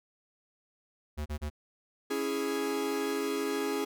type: tone bursts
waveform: square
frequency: 74.9 Hz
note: D2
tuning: 35 cents sharp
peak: -33 dBFS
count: 3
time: 1.17-1.501 s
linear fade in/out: 20 ms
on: 89 ms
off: 32 ms
type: chord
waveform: 45% pulse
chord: C# minor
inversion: none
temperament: equal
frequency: 277.2 / 329.6 / 415.3 Hz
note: C#4 / E4 / G#4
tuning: 0 / 0 / 0 cents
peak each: -35 / -37 / -32 dBFS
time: 2.1-3.85 s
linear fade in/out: 10 ms
effects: none